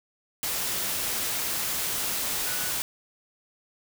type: tone in noise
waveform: sine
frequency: 1480 Hz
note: F#6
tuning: in tune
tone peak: -39 dBFS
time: 2.46-2.71 s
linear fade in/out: 0 ms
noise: white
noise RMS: -29 dBFS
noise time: 0.43-2.82 s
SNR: -13 dB
effects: none